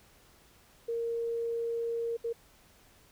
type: tone bursts at uneven times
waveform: sine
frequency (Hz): 464.3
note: A#4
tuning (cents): -7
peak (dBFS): -30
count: 2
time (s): 0.88-2.17 / 2.24-2.33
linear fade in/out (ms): 10
effects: pink hiss -61 dBFS RMS until 3.11 s